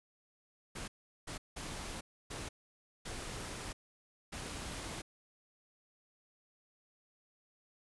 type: noise bursts at uneven times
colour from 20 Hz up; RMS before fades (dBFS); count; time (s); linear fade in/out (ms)
pink; -43; 6; 0.75-0.88 / 1.27-1.38 / 1.56-2.01 / 2.3-2.49 / 3.05-3.73 / 4.32-5.02; 10
effects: resampled to 24000 Hz